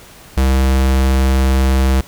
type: tone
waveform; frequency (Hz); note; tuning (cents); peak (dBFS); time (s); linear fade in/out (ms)
square; 66; C2; +16; -11; 0.37-2.01; 5
effects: pink hiss -40 dBFS RMS until 2.07 s